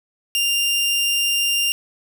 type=tone; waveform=sawtooth; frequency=2794 Hz; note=F7; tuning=in tune; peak=-14 dBFS; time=0.35-1.72 s; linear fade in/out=0 ms; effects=none